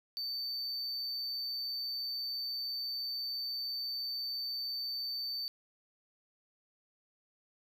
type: tone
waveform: triangle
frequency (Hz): 4563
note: C#8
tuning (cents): +49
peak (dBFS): -34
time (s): 0.17-5.48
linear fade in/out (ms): 0
effects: none